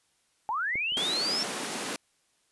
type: linear sweep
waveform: sine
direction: up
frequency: 815 to 5480 Hz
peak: -27 dBFS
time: 0.49-1.43 s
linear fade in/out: 0 ms
type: clicks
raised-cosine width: 2 ms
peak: -27 / -37 dBFS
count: 2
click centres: 0.756 / 0.922 s
type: high-pass noise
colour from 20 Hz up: pink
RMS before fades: -34 dBFS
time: 0.97-1.96 s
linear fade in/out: 0 ms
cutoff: 200 Hz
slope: 24 dB/octave
effects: white hiss -70 dBFS RMS until 2.51 s + resampled to 24000 Hz